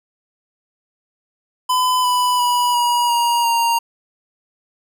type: tone with pitch steps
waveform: square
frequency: 1008 / 992.4 / 977 / 961.9 / 947 / 932.4 Hz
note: B5 / B5 / B5 / B5 / A#5 / A#5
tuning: +35 / +8 / -19 / -46 / +27 / 0 cents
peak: -15 dBFS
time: 1.69-3.79 s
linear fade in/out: 10 ms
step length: 350 ms
effects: none